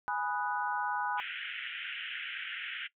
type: chord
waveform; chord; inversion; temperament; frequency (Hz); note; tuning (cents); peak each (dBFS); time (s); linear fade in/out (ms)
sine; G# minor seventh; none; equal; 830.6 / 987.8 / 1244.5 / 1480; G#5 / B5 / D#6 / F#6; 0 / 0 / 0 / 0; -35 / -36 / -40 / -36; 0.08-1.2; 0
type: band-pass noise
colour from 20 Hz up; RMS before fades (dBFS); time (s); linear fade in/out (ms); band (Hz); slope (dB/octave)
white; -40; 1.17-2.88; 20; 1400 to 3200; 96
effects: noise-tail reverb RT60 0.1 s tail -19 dB re dry